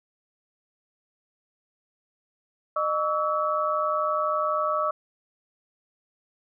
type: tone cluster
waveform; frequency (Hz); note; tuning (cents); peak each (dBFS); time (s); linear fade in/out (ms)
sine; 611 / 1136 / 1304; D#5 / C#6 / E6; -32 / +42 / -19; -27; 2.76-4.91; 5
effects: none